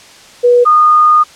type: tone pair in turn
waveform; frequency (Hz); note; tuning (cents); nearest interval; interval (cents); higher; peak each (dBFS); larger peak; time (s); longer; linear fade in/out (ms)
sine; 486.7 / 1226.4; B4 / D#6; -25 / -25; octave + major third; 1600; second; -4; neither; 0.43-0.65 / 0.65-1.24; second; 20
effects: white hiss -38 dBFS RMS until 1.35 s + low-pass 7000 Hz 12 dB/octave